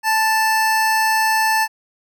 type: tone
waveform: 25% pulse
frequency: 880 Hz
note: A5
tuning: in tune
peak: -11 dBFS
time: 0.03-1.68 s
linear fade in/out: 50 ms
effects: none